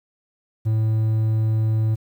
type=tone; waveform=triangle; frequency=110 Hz; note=A2; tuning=in tune; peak=-15 dBFS; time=0.65-1.96 s; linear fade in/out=20 ms; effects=9-bit